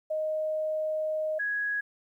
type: tone pair in turn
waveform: sine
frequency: 622.3 / 1665.2 Hz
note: D#5 / G#6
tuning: 0 / +4 cents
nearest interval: octave + perfect fourth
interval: 1704 cents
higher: second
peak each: -27 dBFS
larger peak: neither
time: 0.1-1.39 / 1.39-1.81 s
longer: first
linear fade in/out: 10 ms
effects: 11-bit